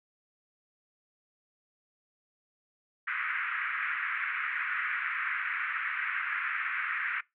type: band-pass noise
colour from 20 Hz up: pink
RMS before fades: -33 dBFS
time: 3.07-7.21 s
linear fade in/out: 10 ms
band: 1300 to 2300 Hz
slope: 48 dB/octave
effects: noise-tail reverb RT60 0.2 s tail -22 dB re dry